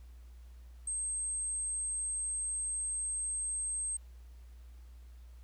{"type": "tone", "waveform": "sine", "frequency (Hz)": 8372, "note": "C9", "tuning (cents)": 0, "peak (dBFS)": -33, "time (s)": [0.87, 3.97], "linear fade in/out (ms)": 5, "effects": ["added 60 Hz sine -49 dBFS peak until 5.43 s", "pink hiss -69 dBFS RMS until 5.43 s"]}